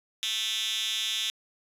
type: tone with high-pass filter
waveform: 5% pulse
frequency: 220 Hz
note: A3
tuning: in tune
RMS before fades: -30 dBFS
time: 0.23-1.3 s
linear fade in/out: 0 ms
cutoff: 3600 Hz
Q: 8
effects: resampled to 32000 Hz